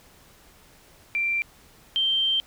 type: tone pair in turn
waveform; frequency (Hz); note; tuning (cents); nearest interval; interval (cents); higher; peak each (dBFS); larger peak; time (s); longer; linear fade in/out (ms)
sine; 2358 / 3140; D7 / G7; +6 / +2; perfect fourth; 496; second; -22 / -20; second; 1.15-1.42 / 1.96-2.4; second; 0
effects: pink hiss -54 dBFS RMS until 2.46 s